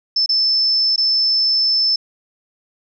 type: tone with dropouts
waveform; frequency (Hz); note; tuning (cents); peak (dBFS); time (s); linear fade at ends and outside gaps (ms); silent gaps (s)
sine; 5274; E8; 0; -13; 0.16-1.96; 5; 0.261-0.291 / 0.961-0.978
effects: none